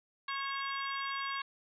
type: harmonic tone with a mistuned harmonic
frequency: 549 Hz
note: C#5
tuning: 17 cents flat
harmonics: 2 / 3 / 4 / 5 / 6 / 7 / 8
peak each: -37 / -41 / -43 / -45 / -47 / -48 / -49 dBFS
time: 0.28-1.42 s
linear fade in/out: 5 ms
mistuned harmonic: 7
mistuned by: -24 cents
effects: none